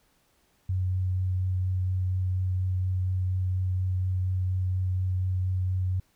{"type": "tone with vibrato", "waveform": "sine", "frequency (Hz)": 92.5, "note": "F#2", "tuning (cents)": 0, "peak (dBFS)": -24, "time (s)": [0.69, 6], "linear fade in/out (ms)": 5, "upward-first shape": "triangle", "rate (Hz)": 4.2, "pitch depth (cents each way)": 12, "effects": ["pink hiss -67 dBFS RMS until 6.15 s"]}